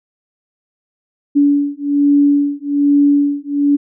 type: beating tone pair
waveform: sine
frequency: 285.7 / 286.9 Hz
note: D4 / D4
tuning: -48 / -40 cents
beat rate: 1.2 Hz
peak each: -13 dBFS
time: 1.35-3.77 s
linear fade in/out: 20 ms
effects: none